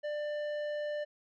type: tone with tanh clipping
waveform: sine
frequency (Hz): 594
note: D5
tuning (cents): +20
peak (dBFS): -35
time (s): 0.03-1.05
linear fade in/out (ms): 20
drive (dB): 11
effects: none